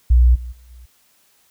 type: tone with level steps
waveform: sine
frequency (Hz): 60.8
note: B1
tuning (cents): -26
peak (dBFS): -7 / -27 / -43 / -38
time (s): 0.1-0.86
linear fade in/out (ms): 10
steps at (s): 0.34 / 0.51 / 0.69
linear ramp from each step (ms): 20
effects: tanh soft clip ceiling -4 dBFS + white hiss -58 dBFS RMS until 1.5 s